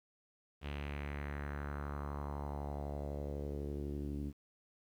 sawtooth tone with low-pass filter sweep, 72 Hz, D2, 34 cents flat, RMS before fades -41 dBFS, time 0.61-4.33 s, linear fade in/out 50 ms, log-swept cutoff 3000 to 270 Hz, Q 3, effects 11-bit

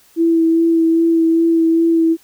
sine tone with vibrato, 329.6 Hz, E4, in tune, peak -10 dBFS, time 0.16-2.17 s, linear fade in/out 50 ms, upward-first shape sine, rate 2.5 Hz, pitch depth 17 cents each way, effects white hiss -51 dBFS RMS until 2.23 s

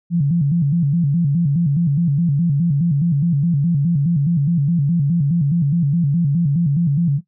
sine tone with vibrato, 155.56 Hz, D#3, in tune, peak -13 dBFS, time 0.1-7.21 s, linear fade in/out 50 ms, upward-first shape square, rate 4.8 Hz, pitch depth 170 cents each way, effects noise-tail reverb RT60 0.1 s tail -17 dB re dry

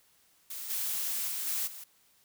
blue noise with level steps, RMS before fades -40 / -33 / -35 / -32 / -45 dBFS, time 0.5-1.84 s, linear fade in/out 5 ms, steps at 0.69 / 1.27 / 1.46 / 1.66 s, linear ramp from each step 20 ms, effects white hiss -66 dBFS RMS until 2.24 s

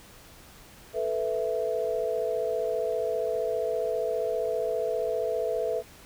sine chord, A suspended second, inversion none, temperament just, 440 / 495 / 660 Hz, A4 / B4 / E5, 0 / +4 / +2 cents, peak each -30 dBFS, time 0.93-5.83 s, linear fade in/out 50 ms, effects pink hiss -51 dBFS RMS until 6.05 s

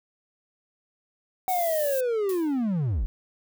triangle linear sweep, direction down, 752 to 36.71 Hz, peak -21 dBFS, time 1.48-3.06 s, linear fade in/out 0 ms
violet noise, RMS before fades -33 dBFS, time 1.48-2.01 s, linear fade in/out 10 ms
blue noise with exponential decay, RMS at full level -37 dBFS, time 2.29-2.64 s, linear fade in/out 2 ms, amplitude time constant 76 ms
effects none

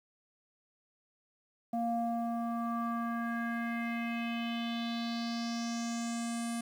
square tone with low-pass filter sweep, 233.2 Hz, A#3, 1 cent sharp, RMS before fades -35 dBFS, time 1.73-6.61 s, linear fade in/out 5 ms, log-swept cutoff 640 to 9900 Hz, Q 4, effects 10-bit

